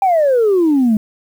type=exponential sweep; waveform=sine; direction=down; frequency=800 to 207.7 Hz; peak=-8 dBFS; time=0.02-0.97 s; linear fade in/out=2 ms; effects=tanh soft clip ceiling -7 dBFS + 7-bit